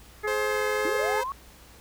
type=harmonic tone; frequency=423.1 Hz; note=G#4; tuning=32 cents sharp; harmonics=1 / 2 / 3 / 4 / 5; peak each=-28 / -37 / -35 / -33 / -35 dBFS; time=0.23-1.22 s; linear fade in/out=20 ms
type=tone with vibrato; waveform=sawtooth; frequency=523.3 Hz; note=C5; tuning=in tune; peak=-25 dBFS; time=0.27-1.24 s; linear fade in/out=10 ms; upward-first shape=triangle; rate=1.9 Hz; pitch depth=16 cents each way
type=linear sweep; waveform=sine; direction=up; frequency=296.8 to 1135 Hz; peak=-29 dBFS; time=0.85-1.32 s; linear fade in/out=0 ms
effects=added 60 Hz sine -52 dBFS peak until 1.8 s + pink hiss -52 dBFS RMS until 1.8 s